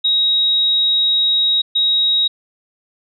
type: tone bursts at uneven times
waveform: sine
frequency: 3800 Hz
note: A#7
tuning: 33 cents sharp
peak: -12 dBFS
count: 2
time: 0.04-1.62 / 1.75-2.28 s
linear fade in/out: 10 ms
effects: none